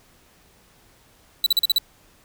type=tone bursts; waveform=45% pulse; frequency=3951 Hz; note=B7; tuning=in tune; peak=-15 dBFS; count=6; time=1.44-1.783 s; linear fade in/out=2 ms; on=23 ms; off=41 ms; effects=pink hiss -56 dBFS RMS until 2.24 s